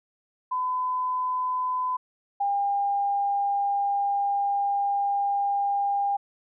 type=tone pair in turn; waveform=sine; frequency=1010 / 803.4 Hz; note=B5 / G5; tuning=+39 / +42 cents; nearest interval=major third; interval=397 cents; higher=first; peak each=-24 / -22 dBFS; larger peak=second; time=0.51-1.97 / 2.4-6.17 s; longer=second; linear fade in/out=10 ms; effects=none